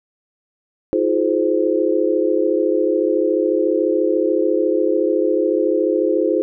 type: tone cluster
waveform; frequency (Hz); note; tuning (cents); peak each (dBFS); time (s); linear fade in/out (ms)
sine; 322 / 356 / 422.4 / 520; E4 / F4 / G#4 / C5; -41 / +33 / +29 / -11; -20; 0.93-6.42; 0
effects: none